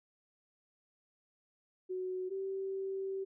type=tone pair in turn; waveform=sine; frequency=370 / 386.2 Hz; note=F#4 / G4; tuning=0 / -26 cents; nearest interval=minor second; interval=74 cents; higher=second; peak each=-35 / -35 dBFS; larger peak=neither; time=1.89-2.3 / 2.3-3.25 s; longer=second; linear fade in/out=20 ms; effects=none

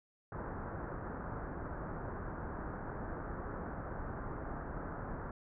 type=low-pass noise; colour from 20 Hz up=pink; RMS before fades=-42 dBFS; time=0.32-5.31 s; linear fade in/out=2 ms; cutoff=1600 Hz; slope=48 dB/octave; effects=none

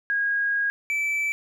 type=tone pair in turn; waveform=sine / triangle; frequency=1638 / 2316 Hz; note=G#6 / D7; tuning=-24 / -25 cents; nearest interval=tritone; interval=599 cents; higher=second; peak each=-21 dBFS; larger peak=neither; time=0.1-0.7 / 0.9-1.32 s; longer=first; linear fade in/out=0 ms; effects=none

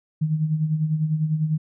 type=tone with tremolo; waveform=sine; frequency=155.56 Hz; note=D#3; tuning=in tune; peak=-17 dBFS; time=0.21-1.58 s; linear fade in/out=10 ms; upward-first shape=sine; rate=10 Hz; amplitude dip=60%; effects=none

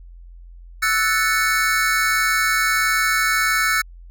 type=chord; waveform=square; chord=F# minor seventh; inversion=third; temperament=equal; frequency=1318.5 / 1480 / 1760 / 2217 Hz; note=E6 / F#6 / A6 / C#7; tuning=0 / 0 / 0 / 0 cents; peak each=-23 dBFS; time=0.82-3.82 s; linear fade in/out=10 ms; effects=added 43 Hz sine -38 dBFS peak until 4.1 s

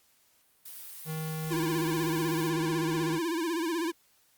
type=noise; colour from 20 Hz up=blue; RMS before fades=-44 dBFS; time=0.65-2.5 s; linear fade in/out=10 ms
type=tone; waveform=square; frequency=157.7 Hz; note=D#3; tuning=24 cents sharp; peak=-33 dBFS; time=1.05-3.2 s; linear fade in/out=50 ms
type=tone with vibrato; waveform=square; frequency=332.2 Hz; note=E4; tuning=13 cents sharp; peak=-29 dBFS; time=1.5-3.92 s; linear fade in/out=20 ms; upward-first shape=sine; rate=16 Hz; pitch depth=100 cents each way
effects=white hiss -66 dBFS RMS until 4.37 s + Opus 48 kbps

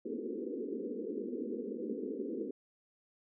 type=band-pass noise; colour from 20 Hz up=white; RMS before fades=-39 dBFS; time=0.05-2.51 s; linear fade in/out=5 ms; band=210 to 480 Hz; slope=96 dB/octave; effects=none

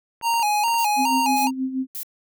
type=clicks; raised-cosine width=0.5 ms; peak=-26 dBFS; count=5; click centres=0.213 / 0.339 / 0.396 / 0.683 / 0.742 s
type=tone with vibrato; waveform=square; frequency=880 Hz; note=A5; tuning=in tune; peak=-19 dBFS; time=0.22-1.51 s; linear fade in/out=50 ms; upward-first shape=square; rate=2.4 Hz; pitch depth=90 cents each way
type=noise bursts; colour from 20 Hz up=violet; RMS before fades=-31 dBFS; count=3; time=0.78-2.032 s; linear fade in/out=2 ms; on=84 ms; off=500 ms
type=tone with tremolo; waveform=sine; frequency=261.6 Hz; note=C4; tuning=in tune; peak=-20 dBFS; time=0.96-1.87 s; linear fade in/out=50 ms; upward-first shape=sine; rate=6.3 Hz; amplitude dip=65%
effects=none

